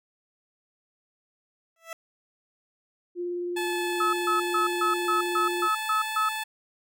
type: tone with exponential growth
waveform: 15% pulse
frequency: 659.3 Hz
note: E5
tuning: in tune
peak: -26 dBFS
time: 1.76-1.93 s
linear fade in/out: 2 ms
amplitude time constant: 35 ms
type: tone with vibrato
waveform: sine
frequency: 351.9 Hz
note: F4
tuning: 13 cents sharp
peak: -28 dBFS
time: 3.15-5.69 s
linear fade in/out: 50 ms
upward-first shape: sine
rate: 19 Hz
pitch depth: 12 cents each way
type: tone with pitch glide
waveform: 15% pulse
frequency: 865 to 870.5 Hz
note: A5 to A5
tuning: -30 to -19 cents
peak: -23 dBFS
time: 3.56-6.44 s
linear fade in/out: 10 ms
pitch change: +11 cents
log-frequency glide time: 4.71-6.18 s
type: tone bursts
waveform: sine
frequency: 1287 Hz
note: E6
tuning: 42 cents flat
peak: -22 dBFS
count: 9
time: 4-6.29 s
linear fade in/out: 5 ms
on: 130 ms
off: 140 ms
effects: none